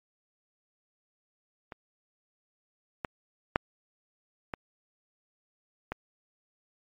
clicks, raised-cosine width 0.5 ms, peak -26 / -16 / -7 / -18 / -18 dBFS, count 5, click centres 1.722 / 3.048 / 3.559 / 4.538 / 5.92 s, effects MP3 48 kbps

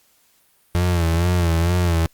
35% pulse tone with vibrato, 85.8 Hz, F2, 30 cents flat, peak -14 dBFS, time 0.75-2.06 s, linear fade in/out 0 ms, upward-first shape sine, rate 2.2 Hz, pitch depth 76 cents each way, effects white hiss -59 dBFS RMS until 2.13 s + Opus 48 kbps

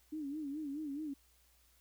sine tone with vibrato, 293.7 Hz, D4, in tune, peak -38 dBFS, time 0.12-1.14 s, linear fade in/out 10 ms, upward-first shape sine, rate 4.7 Hz, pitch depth 120 cents each way, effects added 60 Hz sine -70 dBFS peak until 1.8 s + white hiss -70 dBFS RMS until 1.8 s

